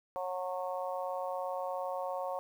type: harmonic tone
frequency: 182.8 Hz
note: F#3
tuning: 21 cents flat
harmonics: 3 / 4 / 5 / 6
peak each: -37 / -39 / -41 / -43 dBFS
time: 0.16-2.39 s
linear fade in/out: 0 ms
effects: 10-bit

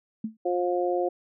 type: tone with exponential decay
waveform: sine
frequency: 220 Hz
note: A3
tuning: in tune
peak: -24 dBFS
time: 0.24-0.37 s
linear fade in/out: 5 ms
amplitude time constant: 28 ms
type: harmonic tone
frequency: 177.6 Hz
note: F3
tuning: 29 cents sharp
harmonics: 2 / 3 / 4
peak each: -26 / -28 / -29 dBFS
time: 0.45-1.09 s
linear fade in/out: 10 ms
effects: none

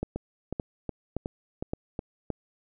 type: two click trains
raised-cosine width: 2 ms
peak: -16 / -18 dBFS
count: 5 / 6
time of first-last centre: 0.03-2.303 / 0.16-1.992 s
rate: 1.76 / 2.73 Hz
effects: none

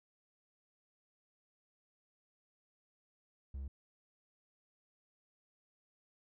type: tone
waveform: triangle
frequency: 68 Hz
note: C#2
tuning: 33 cents flat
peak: -38 dBFS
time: 3.54-3.68 s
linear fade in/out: 5 ms
effects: none

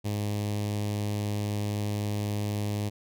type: tone with notch filter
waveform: sawtooth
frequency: 103.83 Hz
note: G#2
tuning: in tune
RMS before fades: -30 dBFS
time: 0.04-2.9 s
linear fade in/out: 20 ms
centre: 1400 Hz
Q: 0.97
effects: none

